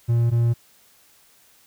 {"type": "tone pair in turn", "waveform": "triangle", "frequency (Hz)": [117.6, 117.6], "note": ["A#2", "A#2"], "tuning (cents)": [16, 16], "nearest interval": "unison", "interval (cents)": 0, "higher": "neither", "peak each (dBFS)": -14, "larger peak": "neither", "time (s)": [[0.08, 0.31], [0.31, 0.54]], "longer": "neither", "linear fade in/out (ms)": 20, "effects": ["white hiss -56 dBFS RMS until 1.66 s"]}